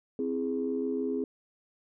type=chord; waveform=sine; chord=C augmented; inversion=none; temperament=equal; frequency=261.6 / 329.6 / 415.3 Hz; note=C4 / E4 / G#4; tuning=0 / 0 / 0 cents; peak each=-31 / -36 / -31 dBFS; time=0.19-1.24 s; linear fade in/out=2 ms; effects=tanh soft clip ceiling -19 dBFS